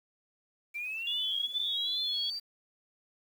sine linear sweep, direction up, 2326 to 4700 Hz, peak -34 dBFS, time 0.74-2.4 s, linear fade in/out 20 ms
sine tone with vibrato, 3400 Hz, G#7, 40 cents sharp, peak -31 dBFS, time 1.07-2.3 s, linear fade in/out 2 ms, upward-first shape triangle, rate 2.4 Hz, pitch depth 59 cents each way
effects 9-bit

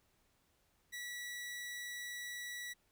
sawtooth tone, 1944 Hz, B6, 28 cents flat, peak -39 dBFS, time 0.92-2.74 s, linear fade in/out 20 ms, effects pink hiss -75 dBFS RMS until 2.91 s

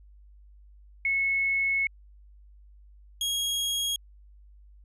sine / sawtooth tone pair in turn, 2193 / 3286 Hz, C#7 / G#7, -19 / -19 cents, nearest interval perfect fifth, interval 700 cents, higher second, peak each -23 dBFS, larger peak neither, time 1.05-1.87 / 3.21-3.96 s, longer first, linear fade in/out 2 ms, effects added 50 Hz sine -50 dBFS peak until 4.84 s + resampled to 32000 Hz

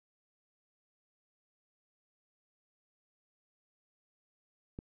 click, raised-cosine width 3 ms, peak -28 dBFS, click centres 4.789 s, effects none

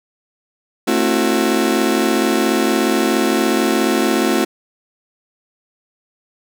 35% pulse chord, F# half-diminished seventh, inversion first, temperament just, 222 / 266.4 / 333 / 370 Hz, A3 / C4 / E4 / F#4, +16 / +31 / +18 / 0 cents, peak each -18 dBFS, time 0.87-4.45 s, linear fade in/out 10 ms, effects none

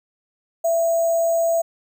sine tone with sample-and-hold, 666 Hz, E5, 18 cents sharp, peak -16 dBFS, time 0.64-1.62 s, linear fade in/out 10 ms, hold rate 7350 Hz, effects none

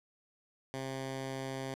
10% pulse tone, 133.4 Hz, C3, 34 cents sharp, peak -29 dBFS, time 0.74-1.74 s, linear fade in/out 0 ms, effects low-pass 10000 Hz 12 dB/octave + 11-bit

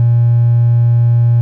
triangle tone with hard clipping, 118.4 Hz, A#2, 27 cents sharp, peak -7 dBFS, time 0-1.41 s, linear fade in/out 0 ms, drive 3 dB, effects none

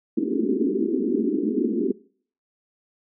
pink band-pass noise, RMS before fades -23 dBFS, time 0.17-1.92 s, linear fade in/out 5 ms, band 210 to 420 Hz, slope 96 dB/octave, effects noise-tail reverb RT60 0.5 s tail -21 dB re dry

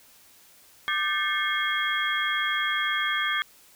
sine tone cluster, 1194 / 1552 / 1756 / 2149 / 3282 Hz, D6 / G6 / A6 / C7 / G#7, +28 / -18 / -4 / +46 / -21 cents, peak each -30 dBFS, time 0.88-3.42 s, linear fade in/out 0 ms, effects white hiss -55 dBFS RMS until 3.75 s

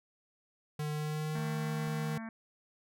square tone with pitch glide, 150.7 to 155.03 Hz, D3 to D#3, +45 to -6 cents, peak -34 dBFS, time 0.79-2.18 s, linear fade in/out 5 ms, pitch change +49 cents, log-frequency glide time 0.9-1.38 s
harmonic tone, 224.6 Hz, A3, 36 cents sharp, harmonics 1 / 3 / 4 / 5 / 6 / 7 / 8 / 9 / 10, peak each -40 / -51 / -53 / -53 / -57 / -52 / -54 / -59 / -57 dBFS, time 1.35-2.29 s, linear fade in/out 2 ms
clicks, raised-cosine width 2 ms, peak -40 dBFS, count 2, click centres 1.388 / 1.875 s
effects none

